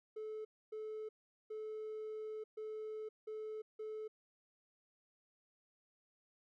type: tone bursts at uneven times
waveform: triangle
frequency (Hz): 432.9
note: A4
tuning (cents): -28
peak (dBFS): -39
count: 6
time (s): 0.16-0.45 / 0.72-1.09 / 1.5-2.44 / 2.57-3.09 / 3.27-3.62 / 3.79-4.08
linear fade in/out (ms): 10
effects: tanh soft clip ceiling -37 dBFS